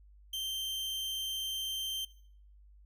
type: tone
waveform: 40% pulse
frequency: 3136 Hz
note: G7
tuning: in tune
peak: -34 dBFS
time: 0.33-2.05 s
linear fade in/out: 5 ms
effects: noise-tail reverb RT60 0.6 s tail -19 dB re dry + added 50 Hz sine -55 dBFS peak until 2.85 s